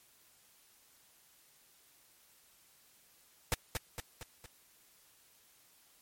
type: noise with echo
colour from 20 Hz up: pink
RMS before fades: -30 dBFS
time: 3.52-3.54 s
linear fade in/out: 0 ms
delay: 230 ms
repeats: 4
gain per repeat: -5 dB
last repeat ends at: 4.46 s
effects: white hiss -65 dBFS RMS until 6.01 s + MP3 64 kbps